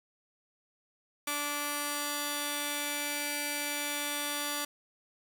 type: tone pair together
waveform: 5% pulse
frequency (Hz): 291.2 / 1165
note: D4 / D6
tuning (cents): -15 / -14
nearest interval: 2 octaves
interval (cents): 2401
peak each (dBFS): -23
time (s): 1.27-4.65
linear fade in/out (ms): 5
effects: none